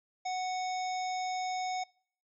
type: harmonic tone with a mistuned harmonic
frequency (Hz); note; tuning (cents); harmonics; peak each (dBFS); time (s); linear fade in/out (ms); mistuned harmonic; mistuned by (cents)
740; F#5; 0; 1 / 3 / 5 / 7 / 9; -32 / -43 / -48 / -46 / -48; 0.25-1.84; 10; 7; +24
effects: noise-tail reverb RT60 0.6 s tail -26 dB re dry